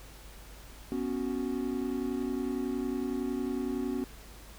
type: chord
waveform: triangle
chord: B suspended second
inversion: none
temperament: just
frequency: 246.9 / 277.8 / 370.4 Hz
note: B3 / C#4 / F#4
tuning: 0 / +4 / +2 cents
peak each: -32 / -32 / -34 dBFS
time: 0.92-4.04 s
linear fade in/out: 0 ms
effects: added 50 Hz sine -49 dBFS peak until 4.58 s + pink hiss -52 dBFS RMS until 4.58 s